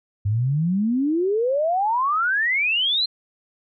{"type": "exponential sweep", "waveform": "sine", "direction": "up", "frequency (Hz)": [98, 4200], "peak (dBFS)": -18, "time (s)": [0.25, 3.06], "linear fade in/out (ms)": 10, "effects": []}